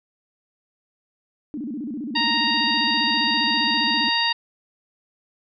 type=tone with vibrato; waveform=sine; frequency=261.6 Hz; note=C4; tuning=in tune; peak=-27 dBFS; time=1.54-4.09 s; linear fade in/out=0 ms; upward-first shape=square; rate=15 Hz; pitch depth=230 cents each way
type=harmonic tone; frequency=932.3 Hz; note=A#5; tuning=in tune; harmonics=1 / 2 / 3 / 4 / 5; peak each=-25 / -25 / -25 / -25 / -25 dBFS; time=2.15-4.33 s; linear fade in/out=10 ms
effects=none